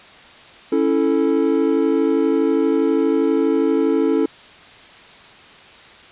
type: chord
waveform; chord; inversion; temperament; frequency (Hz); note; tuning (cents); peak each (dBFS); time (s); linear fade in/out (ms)
triangle; A major; first; equal; 277.2 / 329.6 / 440; C#4 / E4 / A4; 0 / 0 / 0; -17; 0.72-4.26; 5
effects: white hiss -43 dBFS RMS until 6.11 s + resampled to 8000 Hz